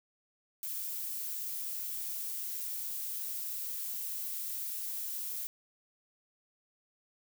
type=noise; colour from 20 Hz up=violet; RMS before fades=-38 dBFS; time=0.63-5.47 s; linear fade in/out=0 ms; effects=none